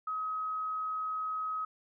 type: tone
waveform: sine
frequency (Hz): 1270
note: D#6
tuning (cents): +35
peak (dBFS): -32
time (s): 0.07-1.65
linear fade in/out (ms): 5
effects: none